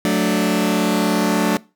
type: chord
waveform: sawtooth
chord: D major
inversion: first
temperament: just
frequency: 183.54 / 220.2 / 293.7 Hz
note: F#3 / A3 / D4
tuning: -14 / +2 / 0 cents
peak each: -16 dBFS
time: 0.05-1.57 s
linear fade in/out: 0 ms
effects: noise-tail reverb RT60 0.3 s tail -22 dB re dry